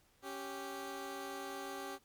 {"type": "tone pair together", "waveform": "15% pulse", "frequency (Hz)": [276.3, 390.7], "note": ["C#4", "G4"], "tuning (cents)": [-6, -6], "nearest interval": "tritone", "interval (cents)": 600, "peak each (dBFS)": [-40, -37], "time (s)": [0.22, 1.99], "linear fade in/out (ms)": 50, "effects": ["pink hiss -70 dBFS RMS until 2.04 s", "MP3 96 kbps"]}